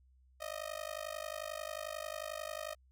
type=tone with amplitude modulation; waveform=sawtooth; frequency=622.3 Hz; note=D#5; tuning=in tune; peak=-32 dBFS; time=0.4-2.75 s; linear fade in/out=20 ms; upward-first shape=sine; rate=51.2 Hz; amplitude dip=100%; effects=added 64 Hz sine -63 dBFS peak until 2.91 s